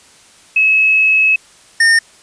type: tone pair in turn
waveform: sine / square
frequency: 2579 / 1823.6 Hz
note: E7 / A#6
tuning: -39 / -39 cents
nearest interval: tritone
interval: 600 cents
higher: first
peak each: -8 dBFS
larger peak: neither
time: 0.56-1.36 / 1.8-1.99 s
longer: first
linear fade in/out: 5 ms
effects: white hiss -45 dBFS RMS until 2.22 s + resampled to 22050 Hz

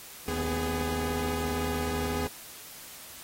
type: tone cluster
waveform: sawtooth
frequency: 78 / 250.9 / 412.7 Hz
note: D#2 / B3 / G#4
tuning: +5 / +28 / -11 cents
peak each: -30 dBFS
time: 0.28-2.27 s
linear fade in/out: 0 ms
effects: white hiss -46 dBFS RMS until 3.23 s + AAC 48 kbps

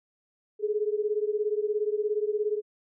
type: beating tone pair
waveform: sine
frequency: 415.3 / 432.3 Hz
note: G#4 / A4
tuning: 0 / -31 cents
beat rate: 17 Hz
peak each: -27 / -29 dBFS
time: 0.59-2.62 s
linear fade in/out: 50 ms
effects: none

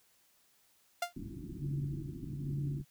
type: tone with exponential decay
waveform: sawtooth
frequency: 698.5 Hz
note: F5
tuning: in tune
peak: -24 dBFS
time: 1.02-1.13 s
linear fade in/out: 5 ms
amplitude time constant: 23 ms
type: low-pass noise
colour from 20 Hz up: white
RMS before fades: -44 dBFS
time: 1.16-2.82 s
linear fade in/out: 5 ms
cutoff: 350 Hz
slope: 96 dB/octave
type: tone with tremolo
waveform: sine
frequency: 141.5 Hz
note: C#3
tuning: 36 cents sharp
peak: -32 dBFS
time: 1.57-2.85 s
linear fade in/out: 50 ms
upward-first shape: triangle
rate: 1.2 Hz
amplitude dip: 95%
effects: white hiss -69 dBFS RMS until 2.9 s

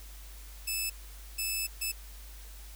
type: tone bursts at uneven times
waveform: 10% pulse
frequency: 2616 Hz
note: E7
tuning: 14 cents flat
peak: -22 dBFS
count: 3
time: 0.67-0.9 / 1.38-1.67 / 1.81-1.92 s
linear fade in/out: 10 ms
effects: added 50 Hz sine -45 dBFS peak until 2.75 s + white hiss -53 dBFS RMS until 2.75 s

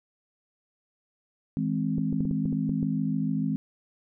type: chord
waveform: sine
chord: E augmented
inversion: none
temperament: equal with one note detuned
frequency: 160.68 / 207.7 / 261.6 Hz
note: E3 / G#3 / B#3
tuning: -44 / 0 / 0 cents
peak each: -29 dBFS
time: 1.57-3.56 s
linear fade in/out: 0 ms
type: clicks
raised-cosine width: 3 ms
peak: -21 dBFS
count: 9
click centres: 1.982 / 2.128 / 2.206 / 2.253 / 2.311 / 2.456 / 2.527 / 2.694 / 2.829 s
effects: none

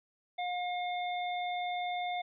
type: harmonic tone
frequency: 715 Hz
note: F5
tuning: 41 cents sharp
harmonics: 1 / 3 / 5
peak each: -33 / -41 / -44 dBFS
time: 0.38-2.22 s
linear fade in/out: 10 ms
effects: none

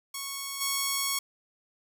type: tone with level steps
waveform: 5% pulse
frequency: 1105 Hz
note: C#6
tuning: 6 cents flat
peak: -22 / -15 dBFS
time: 0.14-1.19 s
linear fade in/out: 5 ms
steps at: 0.6 s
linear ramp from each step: 20 ms
effects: none

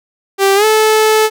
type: tone with pitch glide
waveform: sawtooth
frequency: 391.6 to 434.5 Hz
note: G4 to A4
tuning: -2 to -22 cents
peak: -4 dBFS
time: 0.38-1.3 s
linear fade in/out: 50 ms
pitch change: +180 cents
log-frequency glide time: 0.55-0.65 s
effects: none

